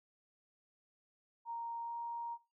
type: tone with pitch glide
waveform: sine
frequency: 931 to 936.9 Hz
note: A#5 to A#5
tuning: -2 to +8 cents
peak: -39 dBFS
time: 1.45-2.38 s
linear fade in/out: 50 ms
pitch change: +10 cents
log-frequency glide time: 1.81-1.95 s
effects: noise-tail reverb RT60 0.3 s tail -19 dB re dry